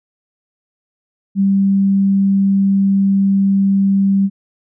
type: tone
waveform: sine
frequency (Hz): 196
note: G3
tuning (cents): 0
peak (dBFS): -10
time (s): 1.35-4.3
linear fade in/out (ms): 50
effects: none